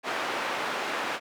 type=band-pass noise; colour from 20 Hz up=white; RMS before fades=-31 dBFS; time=0.03-1.2 s; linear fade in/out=50 ms; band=340 to 1800 Hz; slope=12 dB/octave; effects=none